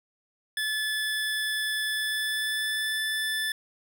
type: tone with pitch glide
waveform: 25% pulse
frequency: 1730 to 1750.1 Hz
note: A6 to A6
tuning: -30 to -10 cents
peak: -23 dBFS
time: 0.57-3.52 s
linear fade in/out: 2 ms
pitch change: +20 cents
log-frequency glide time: 1.87-3.02 s
effects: none